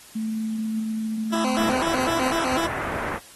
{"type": "tone", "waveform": "sine", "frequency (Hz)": 220, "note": "A3", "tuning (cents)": 0, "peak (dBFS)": -24, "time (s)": [0.15, 1.74], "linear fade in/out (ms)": 10}
{"type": "tone with vibrato", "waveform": "15% pulse", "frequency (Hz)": 292.6, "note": "D4", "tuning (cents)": -6, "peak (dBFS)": -17, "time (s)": [1.32, 2.67], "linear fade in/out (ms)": 10, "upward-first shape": "square", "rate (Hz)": 4, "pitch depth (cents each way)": 220}
{"type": "low-pass noise", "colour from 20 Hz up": "white", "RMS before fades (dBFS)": -30, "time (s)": [1.55, 3.2], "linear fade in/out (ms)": 50, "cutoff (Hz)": 1800, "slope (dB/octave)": 24}
{"effects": ["white hiss -47 dBFS RMS until 3.35 s", "AAC 32 kbps"]}